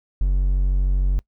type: tone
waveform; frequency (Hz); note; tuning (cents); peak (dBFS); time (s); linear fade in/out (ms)
triangle; 46.52; F#1; +10; -14; 0.21-1.19; 0
effects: noise-tail reverb RT60 0.1 s tail -23 dB re dry